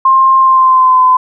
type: tone with pitch glide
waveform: sine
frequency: 1059 to 1020 Hz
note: C6 to C6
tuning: +21 to -44 cents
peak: -4 dBFS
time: 0.05-1.17 s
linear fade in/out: 5 ms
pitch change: -65 cents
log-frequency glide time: 0.38-1.03 s
effects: none